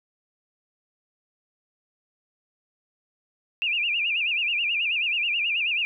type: tone with vibrato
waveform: sine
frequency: 2600 Hz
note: E7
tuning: 24 cents flat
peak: -22 dBFS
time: 3.62-5.85 s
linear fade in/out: 0 ms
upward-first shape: sine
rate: 9.3 Hz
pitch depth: 170 cents each way
effects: none